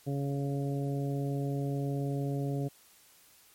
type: harmonic tone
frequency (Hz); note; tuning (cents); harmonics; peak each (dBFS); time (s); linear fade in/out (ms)
139.9; C#3; +16; 1 / 2 / 3 / 4 / 5; -31 / -36 / -39 / -43 / -45; 0.06-2.69; 20
effects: white hiss -60 dBFS RMS until 3.54 s + MP3 64 kbps